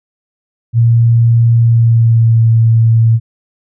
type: tone with pitch glide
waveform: sine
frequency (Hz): 116.54 to 113.75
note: A#2 to A#2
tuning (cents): 0 to -42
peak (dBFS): -5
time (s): 0.73-3.2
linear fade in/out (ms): 50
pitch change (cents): -42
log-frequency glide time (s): 1.56-2.45
effects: none